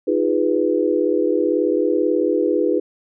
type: chord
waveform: sine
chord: F half-diminished seventh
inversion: third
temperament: equal with one note detuned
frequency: 311.1 / 349.2 / 409.8 / 493.9 Hz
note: Eb4 / F4 / Ab4 / Cb5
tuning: 0 / 0 / -23 / 0 cents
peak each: -21 dBFS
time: 0.07-2.8 s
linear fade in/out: 10 ms
effects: none